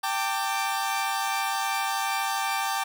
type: chord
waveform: sawtooth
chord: G suspended second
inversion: none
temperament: equal with one note detuned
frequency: 784 / 896.4 / 1174.7 Hz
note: G5 / A5 / D6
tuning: 0 / +32 / 0 cents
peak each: -25 / -27 / -27 dBFS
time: 0.03-2.84 s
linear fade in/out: 10 ms
effects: none